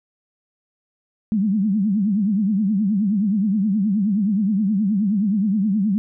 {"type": "tone with vibrato", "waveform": "sine", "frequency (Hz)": 203.9, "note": "G#3", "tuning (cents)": -32, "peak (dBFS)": -16, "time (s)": [1.32, 5.98], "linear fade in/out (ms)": 0, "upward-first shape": "triangle", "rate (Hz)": 9.5, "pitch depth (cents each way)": 190, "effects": []}